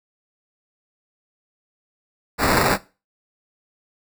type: noise with sample-and-hold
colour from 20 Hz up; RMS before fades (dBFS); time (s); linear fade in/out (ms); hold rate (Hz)
white; -18; 2.38-2.78; 50; 3150
effects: noise-tail reverb RT60 0.3 s tail -18 dB re dry